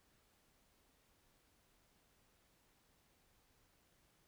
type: silence
effects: pink hiss -74 dBFS RMS until 4.27 s

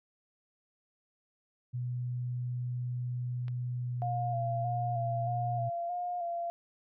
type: tone with pitch glide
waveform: sine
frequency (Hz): 123.47 to 121.21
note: B2 to B2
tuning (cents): 0 to -32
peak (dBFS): -32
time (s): 1.73-5.7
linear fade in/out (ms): 20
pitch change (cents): -32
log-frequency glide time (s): 3.74-4.72
type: click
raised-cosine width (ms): 0.3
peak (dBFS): -34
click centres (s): 3.482
type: tone with vibrato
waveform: sine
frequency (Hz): 698.5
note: F5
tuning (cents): 0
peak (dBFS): -32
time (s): 4.02-6.5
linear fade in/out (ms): 0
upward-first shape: square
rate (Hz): 1.6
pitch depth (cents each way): 30
effects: none

